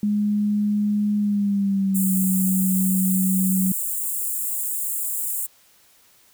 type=tone with pitch glide; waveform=sine; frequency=207.7 to 188.27 Hz; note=G#3 to F#3; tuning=0 to +30 cents; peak=-18 dBFS; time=0.03-3.72 s; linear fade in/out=2 ms; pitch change=-170 cents; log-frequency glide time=1.18-2.16 s
type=high-pass noise; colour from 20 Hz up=white; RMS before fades=-26 dBFS; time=1.94-5.47 s; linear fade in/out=20 ms; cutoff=7200 Hz; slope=96 dB/octave
effects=white hiss -56 dBFS RMS until 6.33 s